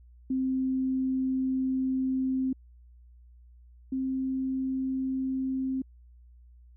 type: tone pair in turn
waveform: sine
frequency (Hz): 261.6 / 263.3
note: C4 / C4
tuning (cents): 0 / +11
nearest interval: unison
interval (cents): 11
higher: second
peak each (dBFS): -25 / -27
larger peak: first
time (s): 0.3-2.53 / 3.92-5.82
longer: first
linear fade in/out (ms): 5
effects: added 60 Hz sine -51 dBFS peak until 6.76 s

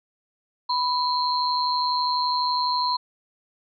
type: tone cluster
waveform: sine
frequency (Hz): 991 / 4110 / 4262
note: B5 / C8 / C8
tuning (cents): +6 / -32 / +31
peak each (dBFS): -22 / -29 / -29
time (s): 0.69-2.97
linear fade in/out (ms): 10
effects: none

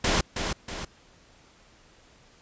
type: noise with echo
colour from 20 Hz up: pink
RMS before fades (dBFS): -23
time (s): 0.04-0.21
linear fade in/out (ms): 5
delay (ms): 320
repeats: 2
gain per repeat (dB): -6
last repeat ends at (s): 0.85
effects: pink hiss -57 dBFS RMS until 2.41 s + resampled to 16000 Hz

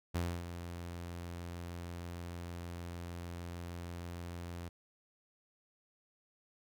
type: tone with ADSR envelope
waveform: sawtooth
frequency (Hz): 86.5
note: F2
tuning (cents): -16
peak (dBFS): -28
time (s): 0.14-4.69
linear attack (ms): 15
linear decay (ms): 270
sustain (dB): -10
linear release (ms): 8
effects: none

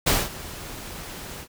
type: noise with ADSR envelope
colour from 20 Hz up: pink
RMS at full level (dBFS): -18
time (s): 0.06-1.48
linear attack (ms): 15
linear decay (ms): 210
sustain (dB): -19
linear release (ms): 79
effects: none

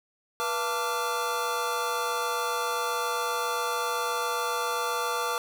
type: tone cluster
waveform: square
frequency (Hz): 484.5 / 681 / 891 / 1165 / 1386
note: B4 / F5 / A5 / D6 / F6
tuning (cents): -33 / -44 / +22 / -14 / -14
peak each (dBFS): -34 / -39 / -34 / -32 / -35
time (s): 0.4-5.38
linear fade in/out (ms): 0
effects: none

